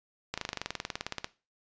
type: slowing click train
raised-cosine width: 0.2 ms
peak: -15 dBFS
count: 20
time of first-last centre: 0.34-1.244 s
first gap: 36 ms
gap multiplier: 1.03
effects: noise-tail reverb RT60 0.3 s tail -17 dB re dry + resampled to 16000 Hz